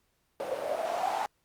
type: noise with band-pass filter sweep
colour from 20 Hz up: white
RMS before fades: -32 dBFS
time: 0.4-1.26 s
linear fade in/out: 0 ms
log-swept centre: 510 to 850 Hz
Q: 8.5
effects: pink hiss -74 dBFS RMS until 1.44 s + Opus 48 kbps